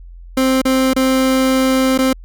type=tone with dropouts; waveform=30% pulse; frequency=262.2 Hz; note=C4; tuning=4 cents sharp; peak=-9 dBFS; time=0.37-2.13 s; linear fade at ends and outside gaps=5 ms; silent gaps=0.617-0.652 / 0.935-0.962 / 1.978-1.987 s; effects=added 43 Hz sine -33 dBFS peak until 2.24 s